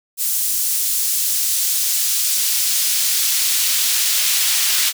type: noise with high-pass filter sweep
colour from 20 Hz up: pink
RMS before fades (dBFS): -18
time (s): 0.17-4.93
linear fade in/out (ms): 50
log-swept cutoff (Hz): 7900 to 2900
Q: 0.71
effects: none